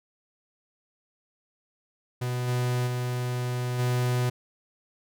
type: tone with level steps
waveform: 45% pulse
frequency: 124.1 Hz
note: B2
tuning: 9 cents sharp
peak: -27 / -24 / -27 / -23 dBFS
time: 2.21-4.3 s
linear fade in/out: 10 ms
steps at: 2.47 / 2.86 / 3.78 s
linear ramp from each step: 20 ms
effects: none